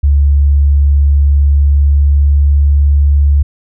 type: tone with pitch glide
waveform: sine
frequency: 71.1 to 71.55 Hz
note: C#2 to D2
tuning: +45 to -45 cents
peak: -5 dBFS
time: 0.03-3.43 s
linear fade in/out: 10 ms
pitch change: +10 cents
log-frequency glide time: 1.39-2.58 s
effects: none